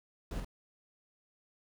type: noise with echo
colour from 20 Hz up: brown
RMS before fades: -39 dBFS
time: 0.31-0.4 s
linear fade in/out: 2 ms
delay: 47 ms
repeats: 1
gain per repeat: -3 dB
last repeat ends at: 0.447 s
effects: none